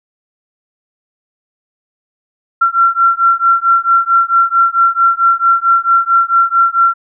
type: beating tone pair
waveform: sine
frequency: 1361 / 1365.5 Hz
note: F6 / F6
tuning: -45 / -39 cents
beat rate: 4.5 Hz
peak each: -11 dBFS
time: 2.61-6.94 s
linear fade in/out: 10 ms
effects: none